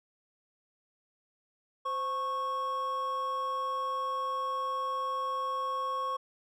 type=tone pair together; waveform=triangle; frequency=519.1 / 1100 Hz; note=C5 / C#6; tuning=-14 / -14 cents; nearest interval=octave + minor second; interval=1300 cents; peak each=-37 / -29 dBFS; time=1.85-6.17 s; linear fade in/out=10 ms; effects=none